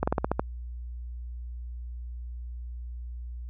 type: slowing click train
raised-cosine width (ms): 1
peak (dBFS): -10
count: 7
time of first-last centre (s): 0.03-0.395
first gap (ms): 45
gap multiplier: 1.12
effects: added 60 Hz sine -35 dBFS peak until 3.49 s